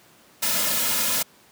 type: noise with comb filter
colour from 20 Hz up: white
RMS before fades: -23 dBFS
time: 0.42-1.23 s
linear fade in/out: 10 ms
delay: 2.6 ms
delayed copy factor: -1
effects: pink hiss -54 dBFS RMS until 1.51 s + high-pass 150 Hz 12 dB/octave